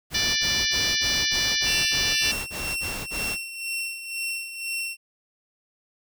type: noise bursts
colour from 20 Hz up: pink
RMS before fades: -33 dBFS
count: 11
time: 0.1-3.37 s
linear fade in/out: 50 ms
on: 270 ms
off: 30 ms
type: harmonic tone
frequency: 588 Hz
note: D5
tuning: 2 cents sharp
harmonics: 3 / 4 / 5 / 6 / 7 / 8 / 9 / 10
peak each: -30 / -30 / -30 / -30 / -30 / -30 / -30 / -30 dBFS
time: 0.14-2.32 s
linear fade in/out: 10 ms
type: tone with tremolo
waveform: sawtooth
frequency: 2716 Hz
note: F7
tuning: 49 cents flat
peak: -23 dBFS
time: 1.64-4.97 s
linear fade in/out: 50 ms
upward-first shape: sine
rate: 2 Hz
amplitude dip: 65%
effects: none